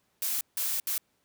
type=noise bursts at uneven times; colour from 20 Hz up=blue; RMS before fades=-30 dBFS; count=3; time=0.22-0.41 / 0.57-0.8 / 0.87-0.98 s; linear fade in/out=2 ms; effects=pink hiss -72 dBFS RMS until 1.24 s + high-pass 100 Hz 12 dB/octave